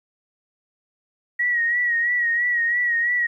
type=tone with vibrato; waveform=sine; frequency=1907 Hz; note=A#6; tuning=39 cents sharp; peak=-18 dBFS; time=1.39-3.27 s; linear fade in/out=10 ms; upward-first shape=sine; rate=3 Hz; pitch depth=49 cents each way; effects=10-bit